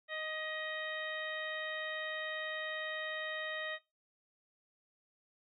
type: harmonic tone with a mistuned harmonic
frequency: 622.3 Hz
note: D#5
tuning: in tune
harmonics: 1 / 2 / 3 / 4 / 5 / 6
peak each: -43 / -48 / -41 / -51 / -49 / -48 dBFS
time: 0.08-3.79 s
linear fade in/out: 50 ms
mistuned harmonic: 3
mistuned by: +25 cents
effects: noise-tail reverb RT60 0.2 s tail -17 dB re dry